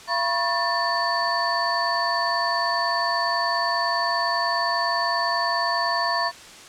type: tone cluster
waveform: sine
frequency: 681 / 972 / 1092 / 1775 / 4515 Hz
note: F5 / B5 / C#6 / A6 / C#8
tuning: -44 / -28 / -26 / +15 / +31 cents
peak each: -27 dBFS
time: 0.07-6.32 s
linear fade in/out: 50 ms
effects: white hiss -43 dBFS RMS until 6.68 s + low-pass 7000 Hz 12 dB/octave